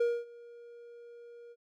triangle tone with ADSR envelope, 473.4 Hz, A#4, 27 cents sharp, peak -22 dBFS, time 0-1.56 s, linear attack 8 ms, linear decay 240 ms, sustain -24 dB, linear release 46 ms, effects none

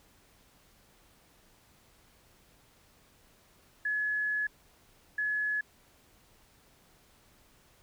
sine tone bursts at uneven times, 1700 Hz, G#6, 40 cents sharp, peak -28 dBFS, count 2, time 3.85-4.47 / 5.18-5.61 s, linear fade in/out 5 ms, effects pink hiss -63 dBFS RMS until 7.82 s

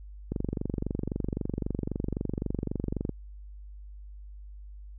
click train, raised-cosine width 3 ms, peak -17 dBFS, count 67, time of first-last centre 0.32-3.093 s, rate 23.8 Hz, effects added 50 Hz sine -42 dBFS peak until 4.98 s

